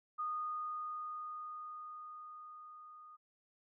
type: tone with level ramp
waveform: sine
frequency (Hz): 1232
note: D#6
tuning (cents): -17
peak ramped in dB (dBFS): -35 to -53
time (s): 0.18-3.17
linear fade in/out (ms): 20
effects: none